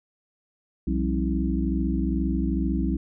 sine tone cluster, 63.2 / 173.4 / 195.7 / 268.6 / 322.7 Hz, B1 / F3 / G3 / C4 / E4, +41 / -12 / -3 / +46 / -37 cents, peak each -26 / -31 / -28 / -29 / -30 dBFS, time 0.87-2.97 s, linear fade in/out 5 ms, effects none

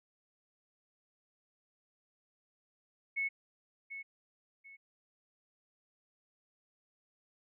sine tone with echo, 2200 Hz, C#7, 14 cents flat, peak -31 dBFS, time 3.16-3.29 s, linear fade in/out 20 ms, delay 740 ms, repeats 2, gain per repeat -10 dB, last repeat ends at 4.77 s, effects none

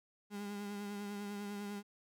35% pulse tone with vibrato, 203.8 Hz, G#3, 32 cents flat, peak -39 dBFS, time 0.3-1.83 s, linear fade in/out 50 ms, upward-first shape triangle, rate 10 Hz, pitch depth 32 cents each way, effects none

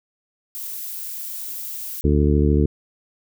violet noise, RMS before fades -31 dBFS, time 0.55-2.01 s, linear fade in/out 0 ms
harmonic tone, 73.42 Hz, D2, in tune, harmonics 1 / 2 / 3 / 4 / 5 / 6, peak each -17 / -21 / -23 / -23 / -24 / -25 dBFS, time 2.04-2.66 s, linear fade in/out 5 ms
effects none

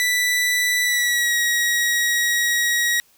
sawtooth tone with pitch glide, 1975.5 to 1901.6 Hz, B6 to A#6, 0 to +34 cents, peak -14 dBFS, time 0-3 s, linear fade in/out 0 ms, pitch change -66 cents, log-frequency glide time 0.83-1.35 s, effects white hiss -57 dBFS RMS until 3.17 s

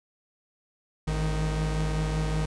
45% pulse tone pair together, 53.62 / 155.56 Hz, A1 / D#3, -44 / 0 cents, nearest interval octave + tritone, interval 1844 cents, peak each -28 dBFS, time 1.07-2.46 s, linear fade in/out 10 ms, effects resampled to 22050 Hz

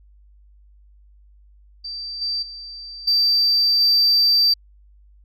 sine tone with level steps, 4666 Hz, D8, 12 cents flat, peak -28 / -21 / -33 / -13 / -11 dBFS, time 1.84-4.54 s, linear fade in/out 10 ms, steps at 2.21 / 2.42 / 3.07 / 3.8 s, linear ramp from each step 10 ms, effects tanh soft clip ceiling -11 dBFS + added 50 Hz sine -48 dBFS peak until 5.24 s

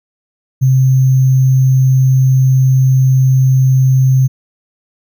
sine tone with sample-and-hold, 130.81 Hz, C3, in tune, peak -6 dBFS, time 0.61-4.28 s, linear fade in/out 20 ms, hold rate 6300 Hz, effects none

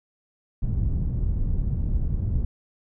pink low-pass noise, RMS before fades -24 dBFS, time 0.62-2.45 s, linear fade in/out 5 ms, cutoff 120 Hz, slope 12 dB/octave, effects none

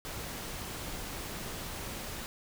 pink noise, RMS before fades -40 dBFS, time 0.05-2.26 s, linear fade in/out 0 ms, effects none

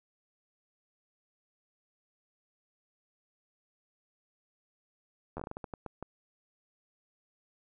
slowing click train, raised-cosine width 1 ms, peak -25 dBFS, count 12, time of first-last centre 5.37-6.026 s, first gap 11 ms, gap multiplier 1.31, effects none

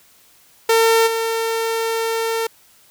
sawtooth tone with level steps, 453.1 Hz, A#4, 49 cents flat, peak -8 / -15 dBFS, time 0.69-2.47 s, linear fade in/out 5 ms, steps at 1.06 s, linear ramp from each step 20 ms, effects white hiss -52 dBFS RMS until 2.9 s

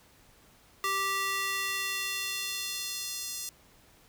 square tone with high-pass filter sweep, 390.5 Hz, G4, 7 cents flat, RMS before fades -33 dBFS, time 0.84-3.49 s, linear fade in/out 0 ms, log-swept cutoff 1100 to 6100 Hz, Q 1.2, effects pink hiss -60 dBFS RMS until 4.08 s

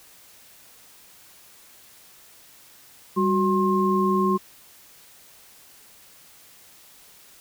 sine tone cluster, 195.6 / 370 / 1065 Hz, G3 / F#4 / C6, -4 / 0 / +30 cents, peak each -22 / -23 / -23 dBFS, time 3.16-4.38 s, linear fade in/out 20 ms, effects white hiss -51 dBFS RMS until 7.4 s

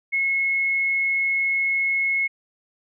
sine tone, 2177 Hz, C#7, 32 cents flat, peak -19 dBFS, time 0.12-2.28 s, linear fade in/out 20 ms, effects none

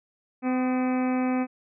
harmonic tone with a mistuned harmonic, 255.1 Hz, C4, 44 cents flat, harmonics 1 / 2 / 3 / 4 / 5 / 6 / 7 / 8 / 9 / 10, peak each -23 / -33 / -33 / -41 / -39 / -45 / -46 / -45 / -42 / -44 dBFS, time 0.42-1.47 s, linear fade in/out 50 ms, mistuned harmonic 5, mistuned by -40 cents, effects none

